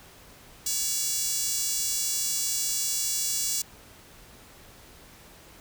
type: tone with high-pass filter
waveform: 5% pulse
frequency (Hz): 567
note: C#5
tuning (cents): +39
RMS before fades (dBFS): -28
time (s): 0.66-3.62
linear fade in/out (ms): 5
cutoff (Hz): 7800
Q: 1
effects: pink hiss -51 dBFS RMS until 5.6 s